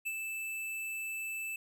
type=tone with ADSR envelope; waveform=square; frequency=2637 Hz; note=E7; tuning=in tune; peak=-33 dBFS; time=0.05-1.56 s; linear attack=20 ms; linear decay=47 ms; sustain=-4 dB; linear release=3 ms; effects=none